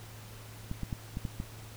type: clicks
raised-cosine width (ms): 5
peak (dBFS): -22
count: 6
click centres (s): 0.714 / 0.833 / 0.928 / 1.171 / 1.252 / 1.401
effects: added 109 Hz sine -47 dBFS peak until 1.76 s + pink hiss -51 dBFS RMS until 1.76 s